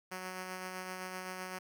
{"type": "tone with tremolo", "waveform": "5% pulse", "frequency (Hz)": 185, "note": "F#3", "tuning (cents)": 0, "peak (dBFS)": -28, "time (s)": [0.11, 1.59], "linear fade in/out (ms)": 10, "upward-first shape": "sine", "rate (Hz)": 7.8, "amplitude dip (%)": 30, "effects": []}